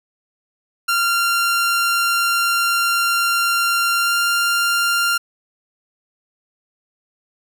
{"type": "tone with pitch glide", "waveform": "sawtooth", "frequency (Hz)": [1384, 1392.8], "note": ["F6", "F6"], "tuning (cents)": [-16, -5], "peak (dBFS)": -12, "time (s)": [0.88, 5.18], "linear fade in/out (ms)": 10, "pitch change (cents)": 11, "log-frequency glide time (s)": [3.99, 4.14], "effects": []}